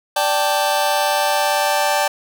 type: chord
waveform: sawtooth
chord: D suspended fourth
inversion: none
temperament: just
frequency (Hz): 587.3 / 783.1 / 881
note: D5 / G5 / A5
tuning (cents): 0 / -2 / +2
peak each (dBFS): -16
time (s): 0.16-2.08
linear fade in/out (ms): 5
effects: none